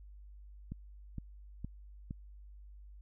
click train, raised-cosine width 5 ms, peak -28 dBFS, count 4, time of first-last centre 0.72-2.109 s, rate 2.16 Hz, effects added 50 Hz sine -50 dBFS peak until 3.01 s

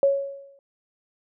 sine tone with exponential decay, 554.4 Hz, C#5, in tune, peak -13 dBFS, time 0.03-0.59 s, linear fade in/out 1 ms, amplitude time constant 120 ms, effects none

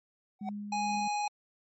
triangle tone with exponential growth, 753 Hz, F#5, 30 cents sharp, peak -28 dBFS, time 0.39-0.49 s, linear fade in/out 2 ms, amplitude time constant 21 ms
sine tone with tremolo, 206 Hz, G#3, 14 cents flat, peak -35 dBFS, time 0.41-1.08 s, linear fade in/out 5 ms, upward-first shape sine, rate 2.4 Hz, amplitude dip 30%
square tone, 830.6 Hz, G#5, in tune, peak -30 dBFS, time 0.72-1.28 s, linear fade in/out 5 ms
effects MP3 32 kbps

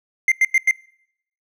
triangle tone bursts, 2093 Hz, C7, in tune, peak -10 dBFS, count 4, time 0.28-0.711 s, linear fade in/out 2 ms, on 38 ms, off 93 ms, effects noise-tail reverb RT60 0.7 s tail -24 dB re dry

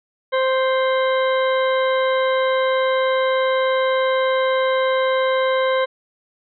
harmonic tone with a mistuned harmonic, 523.3 Hz, C5, in tune, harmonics 1 / 2 / 3 / 4 / 6 / 7, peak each -17 / -23 / -27 / -29 / -33 / -34 dBFS, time 0.32-5.86 s, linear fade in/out 20 ms, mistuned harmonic 7, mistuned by +90 cents, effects none

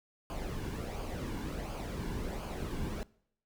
brown noise with flanger, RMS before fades -38 dBFS, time 0.3-3.03 s, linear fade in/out 0 ms, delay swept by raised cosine 0.52 to 1.62 ms, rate 1.4 Hz, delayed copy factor -0.55, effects noise-tail reverb RT60 0.7 s tail -23 dB re dry

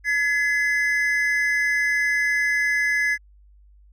triangle tone pair together, 1694 / 2037 Hz, G#6 / C7, +34 / -47 cents, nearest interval minor third, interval 319 cents, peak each -20 / -20 dBFS, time 0.04-3.18 s, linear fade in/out 50 ms, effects added 50 Hz sine -49 dBFS peak until 3.92 s

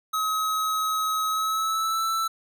square tone with pitch glide, 1276 to 1324.1 Hz, D#6 to E6, +43 to +7 cents, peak -24 dBFS, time 0.13-2.28 s, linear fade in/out 10 ms, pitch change +64 cents, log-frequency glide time 1.28-2.02 s, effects none

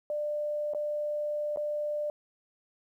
sine tone with dropouts, 595 Hz, D5, 22 cents sharp, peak -29 dBFS, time 0.1-2.1 s, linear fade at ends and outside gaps 1 ms, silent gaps 0.736-0.747 / 1.561-1.572 s, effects 11-bit

